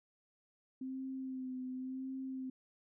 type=tone with vibrato; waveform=sine; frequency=260 Hz; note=C4; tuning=11 cents flat; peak=-39 dBFS; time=0.81-2.5 s; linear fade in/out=5 ms; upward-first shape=sine; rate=0.92 Hz; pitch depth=29 cents each way; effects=none